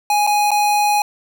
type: tone with dropouts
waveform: square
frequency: 830.6 Hz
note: G#5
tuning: in tune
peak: -14 dBFS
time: 0.1-1.02 s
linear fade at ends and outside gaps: 2 ms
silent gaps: 0.267-0.273 / 0.507-0.515 s
effects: none